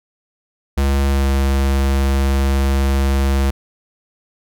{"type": "tone with pitch glide", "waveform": "square", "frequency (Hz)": [69, 68.13], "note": ["C#2", "C#2"], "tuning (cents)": [-7, -29], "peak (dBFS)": -14, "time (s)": [0.77, 3.51], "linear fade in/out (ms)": 10, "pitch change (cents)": -22, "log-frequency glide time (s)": [1.08, 1.27], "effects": []}